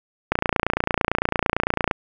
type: click train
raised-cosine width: 0.5 ms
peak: -3 dBFS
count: 47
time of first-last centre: 0.32-1.912 s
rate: 28.9 Hz
effects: none